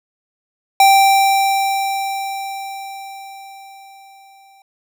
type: tone with exponential decay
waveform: square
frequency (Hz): 783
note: G5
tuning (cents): -2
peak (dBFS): -7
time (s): 0.8-4.62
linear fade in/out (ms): 2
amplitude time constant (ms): 830
effects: none